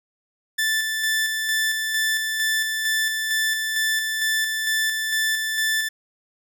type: tone with tremolo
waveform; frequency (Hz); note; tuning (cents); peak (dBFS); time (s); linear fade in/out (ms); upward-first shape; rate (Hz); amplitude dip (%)
sawtooth; 1760; A6; 0; -16; 0.58-5.89; 10; square; 2.2; 35
effects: none